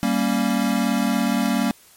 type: chord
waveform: square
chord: G diminished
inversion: none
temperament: equal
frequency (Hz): 196 / 233.1 / 277.2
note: G3 / Bb3 / Db4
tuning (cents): 0 / 0 / 0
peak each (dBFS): -24 / -22 / -25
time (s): 0.03-1.71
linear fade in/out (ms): 0
effects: white hiss -51 dBFS RMS until 1.96 s + MP3 64 kbps